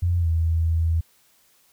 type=tone with pitch glide; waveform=sine; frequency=87.31 to 81.94 Hz; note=F2 to E2; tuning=0 to -10 cents; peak=-18 dBFS; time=0.02-1.01 s; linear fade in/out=10 ms; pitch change=-110 cents; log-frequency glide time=0.18-0.28 s; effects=white hiss -60 dBFS RMS until 1.72 s